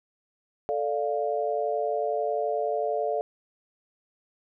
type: chord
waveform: sine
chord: D minor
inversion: second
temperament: equal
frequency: 440 / 587.3 / 698.5 Hz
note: A4 / D5 / F5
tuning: 0 / 0 / 0 cents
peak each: -29 dBFS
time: 0.69-3.21 s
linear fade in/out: 0 ms
effects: none